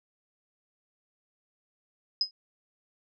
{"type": "tone with exponential decay", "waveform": "sine", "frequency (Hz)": 5050, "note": "D#8", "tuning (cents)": 25, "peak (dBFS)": -19, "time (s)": [2.21, 2.31], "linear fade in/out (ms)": 2, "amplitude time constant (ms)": 21, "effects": []}